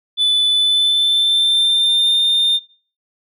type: tone with pitch glide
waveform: sine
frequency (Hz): 3489 to 3620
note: A7 to A7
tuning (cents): -15 to +48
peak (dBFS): -9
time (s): 0.17-2.6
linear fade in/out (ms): 50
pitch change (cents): +63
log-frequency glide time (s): 0.5-2.18
effects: noise-tail reverb RT60 0.4 s tail -20 dB re dry + tanh soft clip ceiling -11 dBFS